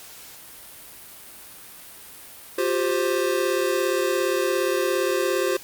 square chord, F suspended second, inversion none, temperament equal with one note detuned, 354.7 / 392 / 523.3 Hz, F4 / G4 / C5, +27 / 0 / 0 cents, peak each -26 dBFS, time 2.58-5.57 s, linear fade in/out 5 ms, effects white hiss -43 dBFS RMS until 5.63 s + Opus 48 kbps

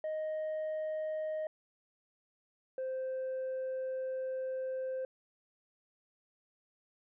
sine tone pair in turn, 623 / 521 Hz, D#5 / C5, +2 / -7 cents, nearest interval minor third, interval 309 cents, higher first, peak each -31 / -32 dBFS, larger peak first, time 0.04-1.47 / 2.78-5.05 s, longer second, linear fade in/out 2 ms, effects tanh soft clip ceiling -33 dBFS

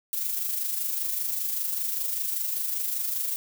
violet noise with amplitude modulation, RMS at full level -27 dBFS, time 0.13-3.36 s, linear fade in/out 0 ms, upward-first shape sine, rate 25.1 Hz, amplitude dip 45%, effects none

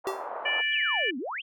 pink band-pass noise, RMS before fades -36 dBFS, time 0.04-0.62 s, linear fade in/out 20 ms, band 580 to 1100 Hz, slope 24 dB/octave
square tone with exponential decay, 386.2 Hz, G4, 26 cents flat, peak -26 dBFS, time 0.07-0.3 s, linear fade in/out 1 ms, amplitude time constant 49 ms
harmonic tone, 586 Hz, D5, 4 cents flat, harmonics 3 / 4 / 5, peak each -28 / -29 / -30 dBFS, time 0.45-1.11 s, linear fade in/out 10 ms
sine exponential two-way sweep, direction down then up, 3369 to 234.3 to 3369 Hz, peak -31 dBFS, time 0.72-1.42 s, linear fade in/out 20 ms, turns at 1.18 s
effects none

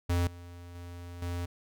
square tone with level steps, 87.31 Hz, F2, in tune, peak -26 / -45 / -42 / -33 dBFS, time 0.09-1.46 s, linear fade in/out 10 ms, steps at 0.27 / 0.75 / 1.22 s, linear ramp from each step 2 ms, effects none

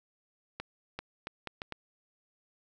accelerating click train, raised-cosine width 0.3 ms, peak -21 dBFS, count 6, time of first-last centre 0.6-1.723 s, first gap 390 ms, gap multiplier 0.72, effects none

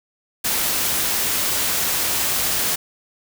white noise, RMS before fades -21 dBFS, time 0.44-2.76 s, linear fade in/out 10 ms, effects none

